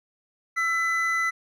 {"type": "tone pair together", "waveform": "triangle", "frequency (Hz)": [1335.5, 2001], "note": ["E6", "B6"], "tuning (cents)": [22, 22], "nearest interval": "perfect fifth", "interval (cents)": 700, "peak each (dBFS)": [-25, -22], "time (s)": [0.56, 1.31], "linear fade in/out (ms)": 20, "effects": []}